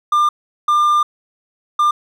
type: tone bursts at uneven times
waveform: triangle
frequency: 1198 Hz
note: D6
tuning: 34 cents sharp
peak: -9 dBFS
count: 3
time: 0.12-0.29 / 0.68-1.03 / 1.79-1.91 s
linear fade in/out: 5 ms
effects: none